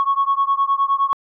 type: beating tone pair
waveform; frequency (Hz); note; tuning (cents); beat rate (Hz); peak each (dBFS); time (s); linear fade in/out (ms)
sine; 1100 / 1109.7; C#6 / C#6; -14 / +2; 9.7; -17 / -18; 0-1.13; 0
effects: tanh soft clip ceiling -9 dBFS